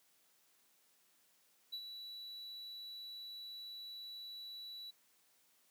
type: tone with ADSR envelope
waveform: triangle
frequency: 3938 Hz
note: B7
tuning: 6 cents flat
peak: -38 dBFS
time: 1.72-4.91 s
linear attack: 16 ms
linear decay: 65 ms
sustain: -7 dB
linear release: 11 ms
effects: white hiss -72 dBFS RMS until 5.7 s + high-pass 150 Hz 12 dB/octave